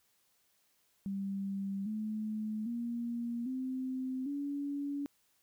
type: tone with pitch steps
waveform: sine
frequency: 196.3 / 215.3 / 236.2 / 259 / 284.1 Hz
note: G3 / A3 / A#3 / C4 / C#4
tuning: +3 / -37 / +23 / -17 / +43 cents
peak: -34 dBFS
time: 1.06-5.06 s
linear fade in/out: 0 ms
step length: 800 ms
effects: white hiss -73 dBFS RMS until 5.42 s